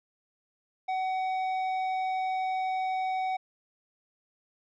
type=tone with tanh clipping; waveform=triangle; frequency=752 Hz; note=F#5; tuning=28 cents sharp; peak=-29 dBFS; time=0.88-3.37 s; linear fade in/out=10 ms; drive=13 dB; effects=none